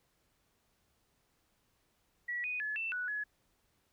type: tone with pitch steps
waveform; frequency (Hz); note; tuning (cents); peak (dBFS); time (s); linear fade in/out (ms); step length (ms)
sine; 1935 / 2485 / 1712 / 2671 / 1476 / 1694; B6 / D#7 / A6 / E7 / F#6 / G#6; -36 / -3 / -48 / +22 / -5 / +34; -34; 2.28-3.24; 10; 160
effects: pink hiss -75 dBFS RMS until 3.92 s